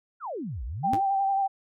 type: exponential two-way sweep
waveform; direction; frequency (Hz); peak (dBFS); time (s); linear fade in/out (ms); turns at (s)
sine; down then up; 1505 to 52.1 to 420.9; -31; 0.2-1.01; 50; 0.64
type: tone with vibrato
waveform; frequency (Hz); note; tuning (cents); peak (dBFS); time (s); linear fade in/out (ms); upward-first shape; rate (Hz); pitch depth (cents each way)
sine; 784; G5; 0; -22; 0.83-1.48; 20; sine; 11; 27
type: tone with exponential decay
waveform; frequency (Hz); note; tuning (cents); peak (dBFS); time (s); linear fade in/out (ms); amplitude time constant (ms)
sawtooth; 104.9; G#2; +18; -22; 0.93-1.02; 0; 18
effects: none